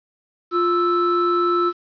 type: tone pair together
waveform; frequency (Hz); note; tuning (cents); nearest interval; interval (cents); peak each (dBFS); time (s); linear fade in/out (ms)
triangle; 350.3 / 1318.5; F4 / E6; +5 / 0; octave + major seventh; 2295; -17; 0.51-1.73; 50
effects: resampled to 11025 Hz + 8-bit